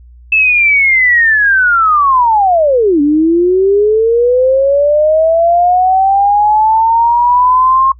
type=linear two-way sweep; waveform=sine; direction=down then up; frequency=2637 to 284.7 to 1074 Hz; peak=-6 dBFS; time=0.32-7.92 s; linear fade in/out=5 ms; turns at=3.01 s; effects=noise-tail reverb RT60 0.1 s tail -24 dB re dry + added 60 Hz sine -35 dBFS peak until 7.99 s